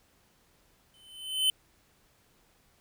square tone with exponential growth, 3050 Hz, G7, 48 cents flat, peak -21 dBFS, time 0.94-1.5 s, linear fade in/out 1 ms, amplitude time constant 120 ms, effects pink hiss -66 dBFS RMS until 2.8 s

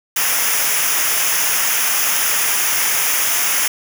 white noise with comb filter, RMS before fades -17 dBFS, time 0.16-3.68 s, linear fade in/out 5 ms, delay 0.24 ms, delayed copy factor -0.75, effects none

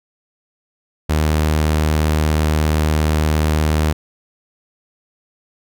sawtooth tone, 77.1 Hz, D#2, 15 cents flat, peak -10 dBFS, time 1.09-3.93 s, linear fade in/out 10 ms, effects none

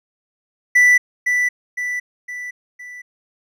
triangle tone with echo, 1975.5 Hz, B6, in tune, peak -7 dBFS, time 0.75-0.98 s, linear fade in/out 10 ms, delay 510 ms, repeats 4, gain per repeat -6 dB, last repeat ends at 3.02 s, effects none

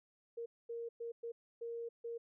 sine tone bursts at uneven times, 466.2 Hz, A#4, in tune, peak -40 dBFS, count 6, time 0.37-0.46 / 0.69-0.89 / 1-1.12 / 1.23-1.32 / 1.61-1.89 / 2.04-2.18 s, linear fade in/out 10 ms, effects none

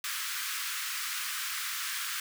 pink high-pass noise, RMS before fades -35 dBFS, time 0.04-2.2 s, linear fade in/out 2 ms, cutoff 1200 Hz, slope 48 dB/octave, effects none

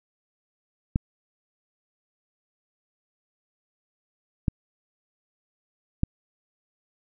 clicks, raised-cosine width 5 ms, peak -9 dBFS, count 3, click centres 0.959 / 4.482 / 6.034 s, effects none

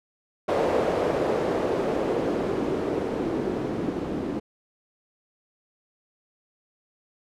blue noise with low-pass filter sweep, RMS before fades -26 dBFS, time 0.48-4.4 s, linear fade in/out 10 ms, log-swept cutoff 540 to 290 Hz, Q 2, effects none

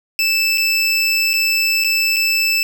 25% pulse tone with dropouts, 2637 Hz, E7, in tune, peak -10 dBFS, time 0.19-2.63 s, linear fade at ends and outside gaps 1 ms, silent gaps 0.575-0.58 / 1.333-1.338 / 1.839-1.845 / 2.162-2.166 s, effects 7-bit

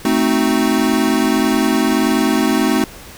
square chord, A diminished seventh, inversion none, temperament equal, 220 / 261.6 / 311.1 / 370 Hz, A3 / C4 / Eb4 / Gb4, 0 / 0 / 0 / 0 cents, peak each -19 / -18 / -19 / -22 dBFS, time 0.05-2.84 s, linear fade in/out 2 ms, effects pink hiss -37 dBFS RMS until 3.17 s

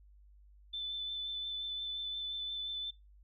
sine tone with vibrato, 3519 Hz, A7, in tune, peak -36 dBFS, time 0.73-2.91 s, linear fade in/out 10 ms, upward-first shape sine, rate 5.7 Hz, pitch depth 14 cents each way, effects noise-tail reverb RT60 0.2 s tail -19 dB re dry + added 50 Hz sine -57 dBFS peak until 3.23 s

